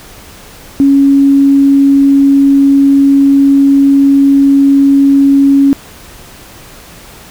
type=tone; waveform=sine; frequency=277.2 Hz; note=C#4; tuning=in tune; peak=-3 dBFS; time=0.8-5.73 s; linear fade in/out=0 ms; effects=pink hiss -34 dBFS RMS until 7.3 s